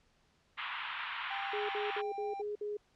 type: band-pass noise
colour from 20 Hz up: pink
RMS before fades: -40 dBFS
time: 0.57-2.02 s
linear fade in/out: 20 ms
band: 910 to 3400 Hz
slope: 48 dB/octave
type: tone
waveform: triangle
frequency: 791 Hz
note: G5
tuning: 15 cents sharp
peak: -37 dBFS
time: 1.3-2.42 s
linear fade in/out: 10 ms
type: tone bursts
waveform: sine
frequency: 416 Hz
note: G#4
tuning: 3 cents sharp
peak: -35 dBFS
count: 6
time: 1.53-2.77 s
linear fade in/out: 5 ms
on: 160 ms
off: 56 ms
effects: pink hiss -71 dBFS RMS until 2.95 s + low-pass 6000 Hz 12 dB/octave